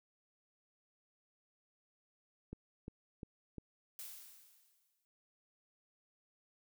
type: click train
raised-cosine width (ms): 3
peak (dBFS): -32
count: 4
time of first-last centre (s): 2.53-3.583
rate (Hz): 2.85
type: noise with exponential decay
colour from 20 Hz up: blue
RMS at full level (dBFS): -46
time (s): 3.99-5.05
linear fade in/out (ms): 0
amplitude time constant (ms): 230
effects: none